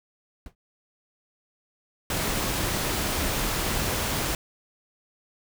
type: noise with exponential decay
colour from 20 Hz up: brown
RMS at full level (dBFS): -35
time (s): 0.46-0.55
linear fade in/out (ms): 2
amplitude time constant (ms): 18
type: noise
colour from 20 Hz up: pink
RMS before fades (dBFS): -27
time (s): 2.1-4.35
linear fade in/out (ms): 2
effects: none